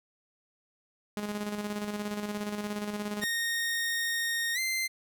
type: tone with tremolo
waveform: sawtooth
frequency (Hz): 207.7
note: G#3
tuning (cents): 0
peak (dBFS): -27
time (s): 1.17-3.24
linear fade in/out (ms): 0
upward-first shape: square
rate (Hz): 17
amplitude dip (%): 45
type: tone with pitch glide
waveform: sawtooth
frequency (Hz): 1853 to 2080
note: A#6 to C7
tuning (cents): -11 to -11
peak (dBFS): -25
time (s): 3.21-4.88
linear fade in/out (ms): 20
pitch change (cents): +200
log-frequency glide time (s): 4.54-4.59
effects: none